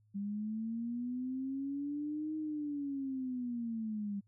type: linear two-way sweep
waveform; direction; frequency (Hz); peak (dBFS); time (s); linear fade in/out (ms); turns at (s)
sine; up then down; 197.7 to 312.5 to 197.7; -35; 0.14-4.21; 20; 2.36
effects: added 106 Hz sine -66 dBFS peak until 4.27 s